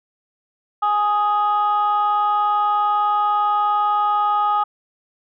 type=tone pair together; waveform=sine; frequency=830.6 / 1248.3 Hz; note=G#5 / D#6; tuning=0 / +5 cents; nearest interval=perfect fifth; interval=705 cents; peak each=-17 dBFS; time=0.82-4.64 s; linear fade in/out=10 ms; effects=tanh soft clip ceiling -11 dBFS